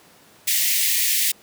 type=high-pass noise; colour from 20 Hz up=white; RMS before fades=-20 dBFS; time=0.47-1.32 s; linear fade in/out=10 ms; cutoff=1800 Hz; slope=96 dB/octave; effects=pink hiss -51 dBFS RMS until 1.42 s + high-pass 150 Hz 12 dB/octave